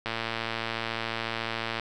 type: click train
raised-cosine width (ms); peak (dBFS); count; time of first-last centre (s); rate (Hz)
0.3; -14; 199; 0.06-1.797; 114
effects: none